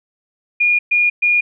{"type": "tone bursts", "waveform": "sine", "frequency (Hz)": 2431, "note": "D#7", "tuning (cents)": -41, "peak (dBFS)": -11, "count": 3, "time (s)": [0.6, 1.41], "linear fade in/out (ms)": 10, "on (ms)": 190, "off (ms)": 120, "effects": []}